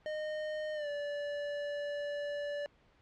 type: tone with pitch glide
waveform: square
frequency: 614 to 580.2 Hz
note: D#5 to D5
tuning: -23 to -21 cents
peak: -36 dBFS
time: 0.06-2.66 s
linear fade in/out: 0 ms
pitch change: -98 cents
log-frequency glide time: 0.74-0.88 s
effects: pink hiss -67 dBFS RMS until 3.01 s + low-pass 3000 Hz 12 dB/octave